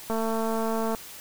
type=click train; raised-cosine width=1 ms; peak=-16 dBFS; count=191; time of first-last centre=0.1-0.948 s; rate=224 Hz; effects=white hiss -43 dBFS RMS until 1.2 s